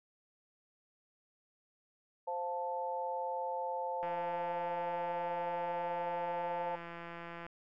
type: chord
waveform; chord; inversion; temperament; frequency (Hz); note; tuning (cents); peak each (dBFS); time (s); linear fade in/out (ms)
sine; F major; second; equal; 523.3 / 698.5 / 880; C5 / F5 / A5; 0 / 0 / 0; -39 / -43 / -37; 2.27-6.76; 10
type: click train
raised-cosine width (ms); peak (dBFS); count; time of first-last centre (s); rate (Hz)
0.5; -31; 585; 4.03-7.465; 170
effects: none